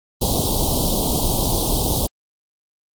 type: band-stop noise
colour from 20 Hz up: pink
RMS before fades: -19 dBFS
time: 0.21-2.07 s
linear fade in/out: 10 ms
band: 960 to 3300 Hz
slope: 48 dB/octave
effects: Opus 32 kbps